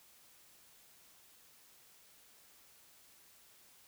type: silence
effects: white hiss -63 dBFS RMS until 3.87 s